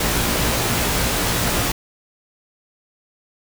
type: noise with comb filter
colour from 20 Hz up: pink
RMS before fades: -20 dBFS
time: 0-1.72 s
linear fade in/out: 5 ms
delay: 17 ms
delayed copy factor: +0.55
effects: none